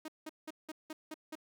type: tone bursts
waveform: sawtooth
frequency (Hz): 312.2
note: D#4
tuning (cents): +6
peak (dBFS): -37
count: 7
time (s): 0.05-1.354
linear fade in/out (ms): 5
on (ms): 32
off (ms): 180
effects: none